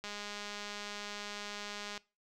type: click train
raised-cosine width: 0.2 ms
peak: -25 dBFS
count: 400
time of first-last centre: 0.04-1.977 s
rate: 206 Hz
effects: noise-tail reverb RT60 0.3 s tail -22 dB re dry